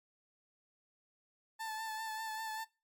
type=tone with vibrato; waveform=30% pulse; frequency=880 Hz; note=A5; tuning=in tune; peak=-36 dBFS; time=1.59-2.65 s; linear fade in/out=20 ms; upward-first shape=sine; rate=5.1 Hz; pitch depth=27 cents each way; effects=noise-tail reverb RT60 0.3 s tail -22 dB re dry + MP3 96 kbps